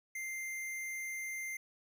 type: tone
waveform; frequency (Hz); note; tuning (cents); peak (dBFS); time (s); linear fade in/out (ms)
square; 2093; C7; 0; -39; 0.15-1.57; 5
effects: none